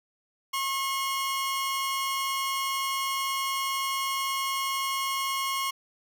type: tone pair together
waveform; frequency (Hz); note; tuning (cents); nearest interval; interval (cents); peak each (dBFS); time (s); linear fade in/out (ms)
sawtooth; 1082 / 2889; C#6 / F#7; -42 / -42; octave + perfect fourth; 1700; -24 / -32; 0.53-5.71; 10
effects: none